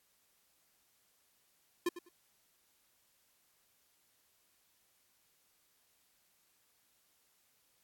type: tone with echo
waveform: square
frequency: 350 Hz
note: F4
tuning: 4 cents sharp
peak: -30 dBFS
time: 1.86-1.89 s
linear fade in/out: 5 ms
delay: 100 ms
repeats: 2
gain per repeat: -14 dB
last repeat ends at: 2.09 s
effects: white hiss -73 dBFS RMS until 7.83 s + AAC 64 kbps